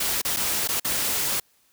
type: noise with dropouts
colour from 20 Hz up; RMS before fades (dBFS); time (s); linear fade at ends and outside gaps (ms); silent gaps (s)
white; -25; 0-1.4; 5; 0.217-0.249 / 0.364-0.368 / 0.676-0.687 / 0.799-0.846
effects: white hiss -63 dBFS RMS until 1.72 s